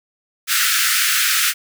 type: high-pass noise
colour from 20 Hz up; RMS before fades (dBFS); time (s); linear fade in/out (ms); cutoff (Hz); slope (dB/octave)
pink; -17; 0.47-1.54; 50; 1300; 96
effects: none